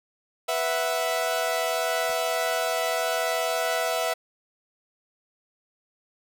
sawtooth chord, B suspended fourth, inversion none, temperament equal, 493.9 / 659.3 / 740 Hz, B4 / E5 / F#5, 0 / 0 / 0 cents, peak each -27 / -22 / -27 dBFS, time 0.48-4.14 s, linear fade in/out 10 ms
pink noise with exponential decay, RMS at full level -39 dBFS, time 2.09-2.16 s, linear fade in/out 5 ms, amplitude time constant 15 ms
effects none

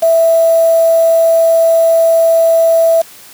sine tone with quantisation, 659.3 Hz, E5, in tune, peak -6 dBFS, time 0.02-3.02 s, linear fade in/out 10 ms, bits 4, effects white hiss -37 dBFS RMS until 3.33 s + high-pass 100 Hz 12 dB/octave

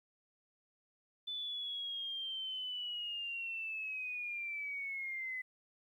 sine linear sweep, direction down, 3512 to 2010 Hz, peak -38 dBFS, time 1.27-5.42 s, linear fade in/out 10 ms, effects 12-bit

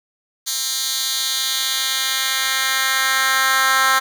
10% pulse tone with high-pass filter sweep, 264.8 Hz, C4, 21 cents sharp, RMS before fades -19 dBFS, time 0.46-4 s, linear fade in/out 20 ms, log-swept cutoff 5000 to 1300 Hz, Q 1.5, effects none

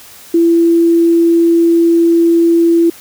sine tone, 336 Hz, E4, 33 cents sharp, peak -6 dBFS, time 0.34-2.9 s, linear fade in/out 5 ms, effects white hiss -37 dBFS RMS until 3 s

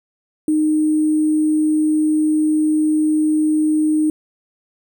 sine tone with sample-and-hold, 307.8 Hz, D#4, 19 cents flat, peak -13 dBFS, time 0.48-4.1 s, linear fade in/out 2 ms, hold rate 8820 Hz, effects none

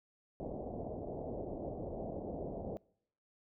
white low-pass noise, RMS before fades -42 dBFS, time 0.4-2.77 s, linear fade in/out 0 ms, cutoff 700 Hz, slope 48 dB/octave, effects noise-tail reverb RT60 0.7 s tail -25 dB re dry

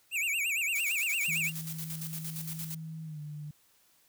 square tone with vibrato, 2499 Hz, D#7, 7 cents sharp, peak -29 dBFS, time 0.11-1.52 s, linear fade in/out 50 ms, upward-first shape sine, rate 8.8 Hz, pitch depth 200 cents each way
blue noise with tremolo, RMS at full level -39 dBFS, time 0.75-2.75 s, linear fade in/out 10 ms, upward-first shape square, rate 8.7 Hz, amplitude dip 60%
sine tone with pitch glide, 160 to 149.29 Hz, D#3 to D3, +49 to +29 cents, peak -38 dBFS, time 1.28-3.51 s, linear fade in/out 5 ms, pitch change -120 cents, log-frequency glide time 3.04-3.2 s
effects white hiss -66 dBFS RMS until 4.08 s

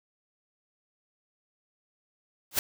white noise with exponential growth, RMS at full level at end -19 dBFS, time 2.51-2.59 s, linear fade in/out 2 ms, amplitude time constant 16 ms, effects none

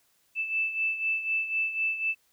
sine beating tone pair, 2637 / 2641 Hz, E7 / E7, 0 / +3 cents, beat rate 4 Hz, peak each -27 / -33 dBFS, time 0.35-2.15 s, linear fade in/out 50 ms, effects white hiss -68 dBFS RMS until 2.32 s

